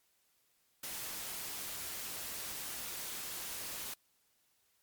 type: noise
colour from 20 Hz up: white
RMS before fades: -42 dBFS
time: 0.83-3.94 s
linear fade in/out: 5 ms
effects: white hiss -74 dBFS RMS until 4.82 s + MP3 96 kbps